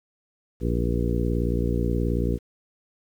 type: harmonic tone with a mistuned harmonic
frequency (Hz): 58.6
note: A#1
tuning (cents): +10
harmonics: 1 / 2 / 3 / 4 / 5 / 6 / 7 / 8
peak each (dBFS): -25 / -28 / -30 / -31 / -32 / -33 / -33 / -34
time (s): 0.6-2.39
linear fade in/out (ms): 50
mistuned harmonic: 8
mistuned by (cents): +44
effects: 9-bit